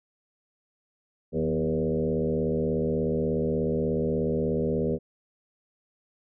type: tone with frequency modulation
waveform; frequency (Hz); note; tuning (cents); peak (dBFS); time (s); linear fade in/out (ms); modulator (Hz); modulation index
sine; 322.9; E4; -36; -23; 1.32-4.99; 50; 76.6; 2.7
effects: none